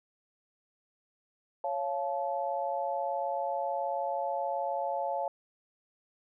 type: chord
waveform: sine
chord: Db augmented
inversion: none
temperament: just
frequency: 554.4 / 693 / 866.2 Hz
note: Db5 / F5 / A5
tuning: 0 / -14 / -27 cents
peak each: -34 dBFS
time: 1.64-5.28 s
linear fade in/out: 2 ms
effects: none